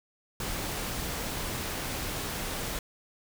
pink noise, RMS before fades -34 dBFS, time 0.4-2.79 s, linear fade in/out 2 ms, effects none

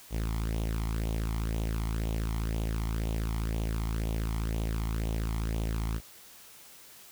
sawtooth tone with flanger, 55 Hz, A1, in tune, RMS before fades -31 dBFS, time 0.1-6.01 s, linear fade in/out 50 ms, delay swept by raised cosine 0.29 to 0.96 ms, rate 2 Hz, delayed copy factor +0.7, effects white hiss -52 dBFS RMS until 7.11 s

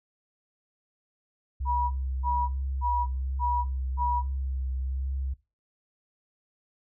sine tone with vibrato, 66 Hz, C2, 16 cents sharp, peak -28 dBFS, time 1.6-5.34 s, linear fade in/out 10 ms, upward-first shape triangle, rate 1.2 Hz, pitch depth 34 cents each way
sine tone bursts, 967 Hz, B5, 37 cents flat, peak -24 dBFS, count 5, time 1.65-4.23 s, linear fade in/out 50 ms, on 260 ms, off 320 ms
effects noise-tail reverb RT60 0.3 s tail -20 dB re dry

